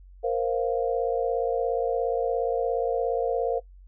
sine chord, Bb suspended second, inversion none, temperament equal, 466.2 / 523.3 / 698.5 Hz, Bb4 / C5 / F5, 0 / 0 / 0 cents, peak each -25 / -28 / -30 dBFS, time 0.23-3.6 s, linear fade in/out 20 ms, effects noise-tail reverb RT60 0.1 s tail -17 dB re dry + added 46 Hz sine -46 dBFS peak until 3.87 s

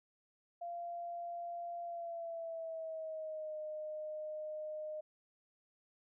sine tone with pitch glide, 690 to 614.7 Hz, F5 to D#5, -21 to -21 cents, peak -40 dBFS, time 0.61-5.01 s, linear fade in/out 10 ms, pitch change -200 cents, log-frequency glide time 1.83-3.57 s, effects none

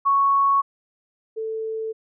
sine tone pair in turn, 1108.7 / 442.5 Hz, C#6 / A4, 0 / +10 cents, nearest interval octave + major third, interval 1590 cents, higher first, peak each -15 / -25 dBFS, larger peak first, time 0.05-0.62 / 1.36-1.93 s, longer neither, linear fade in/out 20 ms, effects none

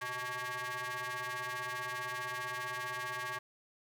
sawtooth ring-modulated tone, 252.3 Hz, B3, 37 cents sharp, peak -30 dBFS, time 0.01-3.39 s, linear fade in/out 10 ms, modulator 1380 Hz, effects none

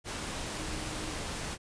sine tone in noise, 311.1 Hz, D#4, in tune, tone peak -44 dBFS, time 0.52-1.14 s, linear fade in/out 50 ms, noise pink, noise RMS -37 dBFS, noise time 0.04-1.58 s, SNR -10 dB, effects resampled to 22050 Hz

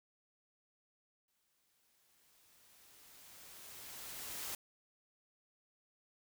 white noise with exponential growth, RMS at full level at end -42 dBFS, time 1.28-4.55 s, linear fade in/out 2 ms, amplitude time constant 710 ms, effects none

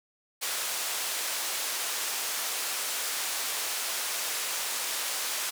white band-pass noise, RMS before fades -32 dBFS, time 0.41-5.51 s, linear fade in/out 20 ms, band 510 to 11000 Hz, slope 12 dB/octave, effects none

